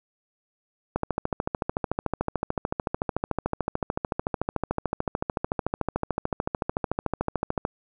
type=click train; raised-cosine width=1 ms; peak=-11 dBFS; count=92; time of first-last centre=0.96-7.651 s; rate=13.6 Hz; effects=none